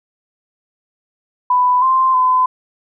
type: tone with pitch steps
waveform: sine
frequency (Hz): 995 / 1045 / 1017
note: B5 / C6 / C6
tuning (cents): +13 / -2 / -50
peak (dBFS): -10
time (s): 1.5-2.46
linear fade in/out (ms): 5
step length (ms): 320
effects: none